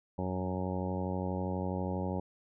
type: harmonic tone with a mistuned harmonic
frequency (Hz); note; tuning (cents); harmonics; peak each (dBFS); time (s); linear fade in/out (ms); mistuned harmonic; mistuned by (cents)
92.3; F#2; -4; 1 / 2 / 3 / 4 / 5 / 6 / 7 / 8 / 9 / 10; -37 / -36 / -41 / -42 / -43 / -41 / -49 / -49 / -43 / -47; 0.18-2.2; 5; 1; -37
effects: none